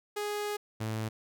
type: tone pair in turn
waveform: sawtooth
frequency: 415.3 / 110 Hz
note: G#4 / A2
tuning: 0 / 0 cents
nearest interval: octave + major seventh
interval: 2300 cents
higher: first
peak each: -28 dBFS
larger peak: neither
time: 0.16-0.57 / 0.8-1.09 s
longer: first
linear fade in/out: 10 ms
effects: none